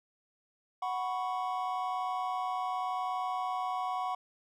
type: chord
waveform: triangle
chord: F# suspended fourth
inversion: none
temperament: equal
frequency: 740 / 987.8 / 1108.7 Hz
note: F#5 / B5 / C#6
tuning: 0 / 0 / 0 cents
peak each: -32 / -36 / -35 dBFS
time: 0.82-4.15 s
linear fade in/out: 5 ms
effects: none